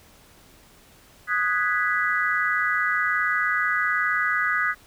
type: chord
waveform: sine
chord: G# minor seventh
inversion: second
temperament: equal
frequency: 1244.5 / 1480 / 1661.2 / 1975.5 Hz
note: D#6 / F#6 / G#6 / B6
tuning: 0 / 0 / 0 / 0 cents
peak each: -26 dBFS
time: 1.27-4.75 s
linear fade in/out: 50 ms
effects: pink hiss -53 dBFS RMS until 4.86 s